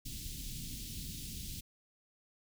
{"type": "band-stop noise", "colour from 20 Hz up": "pink", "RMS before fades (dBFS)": -43, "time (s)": [0.05, 1.61], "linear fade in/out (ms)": 10, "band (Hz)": [250, 3200], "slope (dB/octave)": 24, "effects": []}